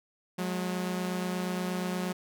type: tone pair together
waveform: sawtooth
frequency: 181.6 / 210 Hz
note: F#3 / G#3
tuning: -32 / +19 cents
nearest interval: minor third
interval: 251 cents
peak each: -27 / -33 dBFS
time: 0.38-2.13 s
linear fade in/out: 10 ms
effects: none